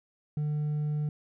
sine tone with hard clipping, 150 Hz, D3, 37 cents sharp, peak -28 dBFS, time 0.37-1.09 s, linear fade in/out 2 ms, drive 2 dB, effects none

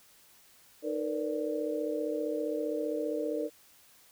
sine tone cluster, 307.9 / 459.2 / 494.4 / 584 Hz, D#4 / A#4 / B4 / D5, -18 / -26 / +2 / -10 cents, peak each -35 / -34 / -38 / -36 dBFS, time 0.82-3.5 s, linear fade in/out 50 ms, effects white hiss -60 dBFS RMS until 4.11 s

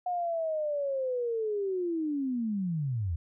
sine linear sweep, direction down, 726 to 76.2 Hz, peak -28 dBFS, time 0.06-3.16 s, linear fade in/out 5 ms, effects none

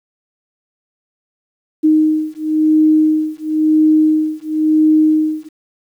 sine beating tone pair, 310 / 310.97 Hz, D#4 / D#4, -6 / -1 cents, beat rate 0.97 Hz, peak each -13 dBFS, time 1.83-5.49 s, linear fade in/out 20 ms, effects 8-bit

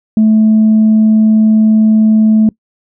sine tone, 217.7 Hz, A3, 18 cents flat, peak -3 dBFS, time 0.17-2.49 s, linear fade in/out 2 ms, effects noise-tail reverb RT60 0.1 s tail -24 dB re dry + tanh soft clip ceiling -2 dBFS

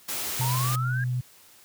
white noise, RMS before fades -31 dBFS, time 0.08-0.76 s, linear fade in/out 10 ms
sine tone with pitch glide, 125.9 to 124.96 Hz, B2 to B2, +34 to +21 cents, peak -24 dBFS, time 0.39-1.21 s, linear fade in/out 10 ms, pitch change -13 cents, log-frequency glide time 0.72-1.06 s
sine exponential sweep, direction up, 890 to 1655 Hz, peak -30 dBFS, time 0.41-1.04 s, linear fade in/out 2 ms
effects white hiss -54 dBFS RMS until 1.64 s + high-pass 60 Hz 12 dB/octave

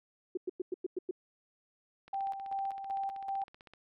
sine tone bursts, 365.1 Hz, F#4, 23 cents flat, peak -31 dBFS, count 7, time 0.35-1.111 s, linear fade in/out 5 ms, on 23 ms, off 100 ms
click train, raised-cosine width 0.3 ms, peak -37 dBFS, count 27, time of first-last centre 2.08-3.736 s, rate 15.7 Hz
sine tone with tremolo, 784 Hz, G5, in tune, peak -32 dBFS, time 2.13-3.44 s, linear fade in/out 5 ms, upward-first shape square, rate 2.6 Hz, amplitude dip 55%
effects none

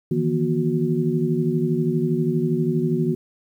sine tone cluster, 153.6 / 166 / 238.7 / 366.7 Hz, D#3 / E3 / A#3 / F#4, -22 / +12 / +41 / -15 cents, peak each -24 dBFS, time 0.11-3.15 s, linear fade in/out 5 ms, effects 9-bit

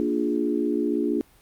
sine chord, Bb dominant seventh, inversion none, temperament equal, 233.1 / 293.7 / 349.2 / 415.3 Hz, Bb3 / D4 / F4 / Ab4, 0 / 0 / 0 / 0 cents, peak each -28 / -25 / -27 / -29 dBFS, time 0-1.21 s, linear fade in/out 0 ms, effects pink hiss -57 dBFS RMS until 1.41 s + Opus 48 kbps

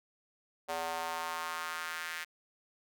square tone with high-pass filter sweep, 82.7 Hz, E2, 6 cents sharp, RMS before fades -38 dBFS, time 0.68-2.25 s, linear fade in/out 20 ms, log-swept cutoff 650 to 1800 Hz, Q 2.3, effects none

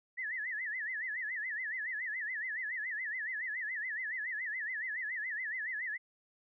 sine tone with vibrato, 1864.7 Hz, A#6, in tune, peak -35 dBFS, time 0.17-5.98 s, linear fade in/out 20 ms, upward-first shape sine, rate 7.1 Hz, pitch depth 180 cents each way, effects none

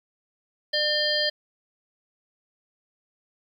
harmonic tone with a mistuned harmonic, 600 Hz, D5, 37 cents sharp, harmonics 1 / 3 / 5 / 7 / 8, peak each -28 / -28 / -28 / -28 / -28 dBFS, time 0.73-1.3 s, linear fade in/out 10 ms, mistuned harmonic 5, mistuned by +100 cents, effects 9-bit

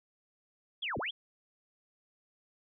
sine linear two-way sweep, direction down then up, 3520 to 50.2 to 3520 Hz, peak -33 dBFS, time 0.82-1.11 s, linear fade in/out 10 ms, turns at 0.98 s, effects none

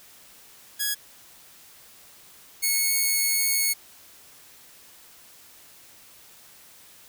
5% pulse tone pair in turn, 1666 / 2201 Hz, G#6 / C#7, +5 / -13 cents, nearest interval perfect fourth, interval 482 cents, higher second, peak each -13 / -11 dBFS, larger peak second, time 0.79-0.95 / 2.62-3.74 s, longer second, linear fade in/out 20 ms, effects white hiss -51 dBFS RMS until 7.08 s

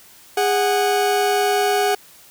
40% pulse tone pair together, 410.1 / 740 Hz, G#4 / F#5, -22 / 0 cents, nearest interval minor seventh, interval 1022 cents, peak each -18 dBFS, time 0.37-1.95 s, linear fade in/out 5 ms, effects white hiss -47 dBFS RMS until 2.3 s

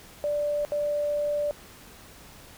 sine tone bursts at uneven times, 587.3 Hz, D5, in tune, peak -24 dBFS, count 2, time 0.24-0.65 / 0.72-1.51 s, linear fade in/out 0 ms, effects pink hiss -49 dBFS RMS until 2.57 s

